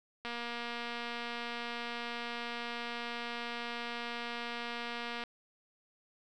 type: click train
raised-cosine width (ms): 0.3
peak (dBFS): -24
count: 1183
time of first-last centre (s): 0.25-5.237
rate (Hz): 237
effects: none